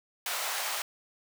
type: high-pass noise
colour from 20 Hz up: pink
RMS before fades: -33 dBFS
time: 0.26-0.82 s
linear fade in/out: 2 ms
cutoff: 690 Hz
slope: 24 dB/octave
effects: none